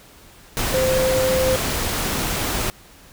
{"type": "tone in noise", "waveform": "sine", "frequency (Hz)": 519, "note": "C5", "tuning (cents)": -14, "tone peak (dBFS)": -17, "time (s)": [0.74, 1.56], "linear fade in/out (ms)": 0, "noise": "pink", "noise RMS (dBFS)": -23, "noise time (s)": [0.57, 2.7], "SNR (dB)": 3, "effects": ["pink hiss -47 dBFS RMS until 3.12 s"]}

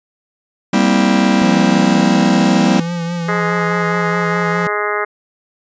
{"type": "chord", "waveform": "45% pulse", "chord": "C dominant seventh", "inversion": "second", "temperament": "just", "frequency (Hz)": [196.22, 235.5, 261.6, 327], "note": ["G3", "Bb3", "C4", "E4"], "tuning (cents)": [2, 18, 0, -14], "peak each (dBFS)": [-14, -16, -17, -19], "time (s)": [0.73, 2.8], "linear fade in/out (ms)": 5}
{"type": "tone with vibrato", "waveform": "square", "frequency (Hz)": 170.9, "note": "F3", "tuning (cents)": -37, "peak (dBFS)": -19, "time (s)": [1.42, 4.67], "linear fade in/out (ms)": 0, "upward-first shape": "triangle", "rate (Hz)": 4.8, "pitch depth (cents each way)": 45}
{"type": "harmonic tone", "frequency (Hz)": 208.3, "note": "G#3", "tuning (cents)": 5, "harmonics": [2, 3, 4, 5, 6, 7, 8, 9, 10], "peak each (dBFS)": [-21, -26, -26, -27, -21, -26, -26, -27, -26], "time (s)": [3.28, 5.05], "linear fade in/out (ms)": 10}
{"effects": ["resampled to 16000 Hz"]}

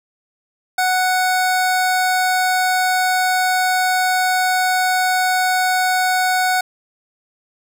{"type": "tone", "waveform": "25% pulse", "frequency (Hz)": 740, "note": "F#5", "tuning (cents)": 0, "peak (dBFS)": -11, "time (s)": [0.78, 6.61], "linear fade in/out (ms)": 5, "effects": []}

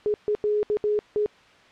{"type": "tone bursts at uneven times", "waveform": "sine", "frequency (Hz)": 419.2, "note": "G#4", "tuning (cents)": 16, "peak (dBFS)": -20, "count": 6, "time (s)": [[0.06, 0.14], [0.28, 0.35], [0.44, 0.63], [0.7, 0.77], [0.84, 0.99], [1.16, 1.26]], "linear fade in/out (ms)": 0, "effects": ["white hiss -53 dBFS RMS until 1.71 s", "low-pass 3000 Hz 12 dB/octave"]}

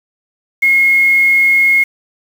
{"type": "tone with quantisation", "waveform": "sine", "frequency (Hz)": 2158, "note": "C#7", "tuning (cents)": -47, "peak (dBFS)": -7, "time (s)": [0.62, 1.84], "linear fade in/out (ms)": 10, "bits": 5, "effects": []}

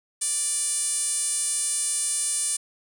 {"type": "tone with band-pass filter", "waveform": "5% pulse", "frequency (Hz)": 587.3, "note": "D5", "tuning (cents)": 0, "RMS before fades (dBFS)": -26, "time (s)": [0.21, 2.57], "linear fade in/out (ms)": 10, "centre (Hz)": 9300, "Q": 9.2, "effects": []}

